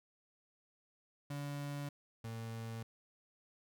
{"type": "tone pair in turn", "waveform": "35% pulse", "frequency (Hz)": [143.5, 113.64], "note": ["D3", "A#2"], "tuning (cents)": [-40, -44], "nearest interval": "major third", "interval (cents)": 404, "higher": "first", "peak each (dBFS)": [-38, -40], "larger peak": "first", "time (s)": [[1.3, 1.89], [2.24, 2.83]], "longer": "neither", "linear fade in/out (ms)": 5, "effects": []}